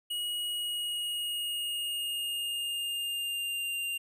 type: tone with pitch glide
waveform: square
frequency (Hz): 2899 to 2789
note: F#7 to F7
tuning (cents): -36 to -3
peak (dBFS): -32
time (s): 0.1-3.98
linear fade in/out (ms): 10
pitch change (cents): -67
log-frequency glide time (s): 0.53-3.73
effects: none